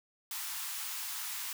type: high-pass noise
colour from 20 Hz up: white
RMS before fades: -39 dBFS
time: 0.31-1.53 s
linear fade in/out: 2 ms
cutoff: 830 Hz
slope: 48 dB/octave
effects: none